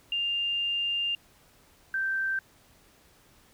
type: tone pair in turn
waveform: sine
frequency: 2800 / 1562.4 Hz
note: F7 / G6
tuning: +4 / -6 cents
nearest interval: minor seventh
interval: 1010 cents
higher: first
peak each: -26 dBFS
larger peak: neither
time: 0.12-1.15 / 1.94-2.39 s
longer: first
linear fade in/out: 2 ms
effects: pink hiss -60 dBFS RMS until 3.53 s